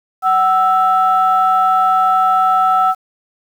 sine tone pair together, 750.7 / 1318.5 Hz, F#5 / E6, +25 / 0 cents, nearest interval minor seventh, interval 975 cents, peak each -12 dBFS, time 0.22-2.95 s, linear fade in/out 50 ms, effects tanh soft clip ceiling -3 dBFS + 7-bit

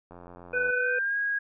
click train, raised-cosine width 1 ms, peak -32 dBFS, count 53, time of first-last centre 0.11-0.702 s, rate 87.8 Hz
harmonic tone, 493.9 Hz, B4, in tune, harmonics 1 / 3 / 5, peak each -30 / -35 / -37 dBFS, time 0.53-0.99 s, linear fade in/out 5 ms
sine tone with pitch glide, 1506 to 1642.3 Hz, F#6 to G#6, +30 to -20 cents, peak -25 dBFS, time 0.54-1.39 s, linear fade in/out 10 ms, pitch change +150 cents, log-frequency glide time 0.76-1.17 s
effects none

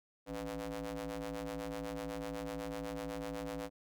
sawtooth ring-modulated tone, 110 Hz, A2, in tune, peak -32 dBFS, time 0.26-3.7 s, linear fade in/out 50 ms, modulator 389 Hz, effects none

